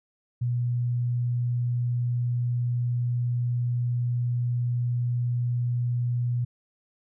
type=tone; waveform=sine; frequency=121.5 Hz; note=B2; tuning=28 cents flat; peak=-23 dBFS; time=0.41-6.45 s; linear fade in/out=10 ms; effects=none